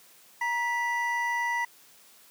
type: tone pair together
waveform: triangle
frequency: 943.1 / 1968 Hz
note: A#5 / B6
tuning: +20 / -7 cents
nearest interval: octave + minor second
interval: 1273 cents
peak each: -27 dBFS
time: 0.41-1.65 s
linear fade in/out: 5 ms
effects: white hiss -56 dBFS RMS until 2.3 s + high-pass 150 Hz 12 dB/octave